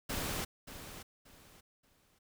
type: noise with echo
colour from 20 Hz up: pink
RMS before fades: -37 dBFS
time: 0.09-0.45 s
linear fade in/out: 10 ms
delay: 580 ms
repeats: 3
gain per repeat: -11 dB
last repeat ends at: 2.19 s
effects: none